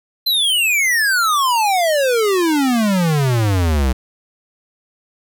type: exponential sweep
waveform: square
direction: down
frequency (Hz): 4139 to 61.5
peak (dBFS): -14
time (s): 0.26-3.93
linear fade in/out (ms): 10
effects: none